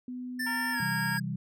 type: tone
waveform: sine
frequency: 250 Hz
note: B3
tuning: 21 cents sharp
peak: -35 dBFS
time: 0.08-0.8 s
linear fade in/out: 2 ms
type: tone with pitch glide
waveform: square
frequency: 1775 to 1637.1 Hz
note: A6 to G#6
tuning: +15 to -25 cents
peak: -31 dBFS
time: 0.39-1.2 s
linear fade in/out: 10 ms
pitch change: -140 cents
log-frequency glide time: 0.72-0.79 s
type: harmonic tone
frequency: 461.9 Hz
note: A#4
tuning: 16 cents flat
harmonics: 2 / 3 / 4 / 5 / 6 / 7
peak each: -36 / -42 / -44 / -46 / -50 / -52 dBFS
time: 0.46-1.18 s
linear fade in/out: 10 ms
type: chord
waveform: sine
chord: C major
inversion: none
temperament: equal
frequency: 130.81 / 164.81 / 196 Hz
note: C3 / E3 / G3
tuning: 0 / 0 / 0 cents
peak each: -35 dBFS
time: 0.8-1.36 s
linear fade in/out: 5 ms
effects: none